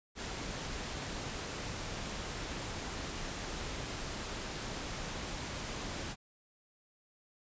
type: noise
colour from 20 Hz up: pink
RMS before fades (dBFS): -40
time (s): 0.15-6.16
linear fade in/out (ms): 50
effects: resampled to 16000 Hz